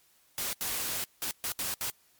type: noise bursts at uneven times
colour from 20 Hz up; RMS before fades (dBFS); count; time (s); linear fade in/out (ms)
white; -33; 6; 0.38-0.53 / 0.61-1.04 / 1.22-1.31 / 1.44-1.52 / 1.59-1.74 / 1.81-1.9; 0
effects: white hiss -65 dBFS RMS until 2.19 s + MP3 96 kbps